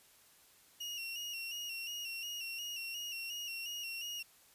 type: tone with vibrato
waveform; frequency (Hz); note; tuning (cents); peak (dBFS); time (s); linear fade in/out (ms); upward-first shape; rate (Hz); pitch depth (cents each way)
30% pulse; 2801; F7; +4; -37; 0.8-4.23; 10; square; 2.8; 43
effects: white hiss -64 dBFS RMS until 4.54 s + resampled to 32000 Hz